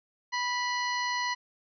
harmonic tone with a mistuned harmonic, 983 Hz, B5, 8 cents flat, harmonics 1 / 2 / 3 / 4 / 5 / 6, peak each -31 / -32 / -41 / -37 / -44 / -43 dBFS, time 0.32-1.35 s, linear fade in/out 20 ms, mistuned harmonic 4, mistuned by +98 cents, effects none

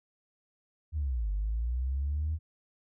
sine linear two-way sweep, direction down then up, 80.7 to 48.31 to 80.7 Hz, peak -27 dBFS, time 0.92-2.39 s, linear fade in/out 50 ms, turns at 1.31 s, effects tanh soft clip ceiling -24 dBFS

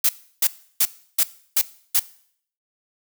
blue noise bursts, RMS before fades -17 dBFS, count 6, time 0.04-1.996 s, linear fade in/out 5 ms, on 51 ms, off 330 ms, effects noise-tail reverb RT60 0.6 s tail -19 dB re dry

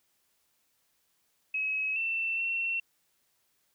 sine tone with pitch steps, 2560 / 2681 / 2712 Hz, D#7 / E7 / E7, +49 / +29 / +49 cents, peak -28 dBFS, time 1.54-2.8 s, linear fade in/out 5 ms, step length 420 ms, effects white hiss -73 dBFS RMS until 3.74 s

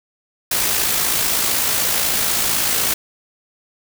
white noise with amplitude modulation, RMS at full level -17 dBFS, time 0.51-2.94 s, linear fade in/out 5 ms, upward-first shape sine, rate 56 Hz, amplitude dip 35%, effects none

